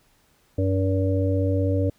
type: harmonic tone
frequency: 95.4 Hz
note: G2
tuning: 47 cents flat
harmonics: 1 / 3 / 5 / 6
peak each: -21 / -26 / -28 / -29 dBFS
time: 0.58-1.9 s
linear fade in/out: 5 ms
effects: pink hiss -62 dBFS RMS until 1.98 s